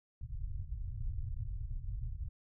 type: low-pass noise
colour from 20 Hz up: pink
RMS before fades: -39 dBFS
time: 0.21-2.29 s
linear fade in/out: 5 ms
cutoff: 120 Hz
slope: 48 dB/octave
effects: none